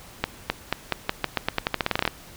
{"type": "accelerating click train", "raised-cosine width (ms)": 0.3, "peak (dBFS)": -5, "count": 19, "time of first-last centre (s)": [0.24, 2.077], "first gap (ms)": 260, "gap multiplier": 0.87, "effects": ["pink hiss -46 dBFS RMS until 2.36 s"]}